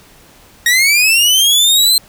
sawtooth linear sweep, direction up, 1864.7 to 4152 Hz, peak -5 dBFS, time 0.66-1.98 s, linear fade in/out 2 ms, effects pink hiss -44 dBFS RMS until 2.08 s

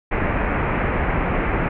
pink low-pass noise, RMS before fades -21 dBFS, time 0.11-1.69 s, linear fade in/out 10 ms, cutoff 2400 Hz, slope 48 dB/octave, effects none

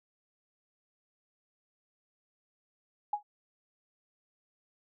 sine tone with exponential decay, 830.6 Hz, G#5, in tune, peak -24 dBFS, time 3.13-3.23 s, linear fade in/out 5 ms, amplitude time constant 20 ms, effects none

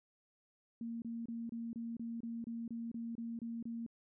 sine tone bursts, 231.4 Hz, A#3, 13 cents flat, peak -39 dBFS, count 13, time 0.81-3.864 s, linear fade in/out 2 ms, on 210 ms, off 27 ms, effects none

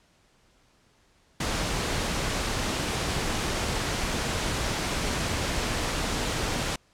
pink noise, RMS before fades -28 dBFS, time 1.4-6.76 s, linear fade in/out 5 ms, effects pink hiss -63 dBFS RMS until 6.93 s + low-pass 8000 Hz 12 dB/octave

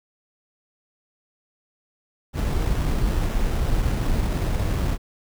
brown noise with sample-and-hold, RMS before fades -22 dBFS, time 2.33-4.98 s, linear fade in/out 50 ms, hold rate 4410 Hz, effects none

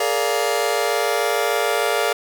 sawtooth chord, Bb dominant seventh, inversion third, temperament just, 419.5 / 466.2 / 582.7 / 699.2 Hz, Ab4 / Bb4 / D5 / F5, +17 / 0 / -14 / +2 cents, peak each -20 dBFS, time 0-2.13 s, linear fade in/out 5 ms, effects none

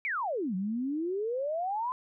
sine exponential two-way sweep, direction down then up, 2380 to 180 to 1037 Hz, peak -29 dBFS, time 0.05-1.92 s, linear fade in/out 0 ms, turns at 0.55 s, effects none

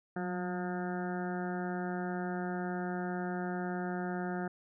harmonic tone with a mistuned harmonic, 179.1 Hz, F3, 44 cents sharp, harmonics 1 / 2 / 3 / 4 / 5 / 7 / 8 / 9 / 10, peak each -36 / -39 / -48 / -41 / -49 / -50 / -46 / -48 / -52 dBFS, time 0.16-4.48 s, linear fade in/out 5 ms, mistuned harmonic 1, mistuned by +38 cents, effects none

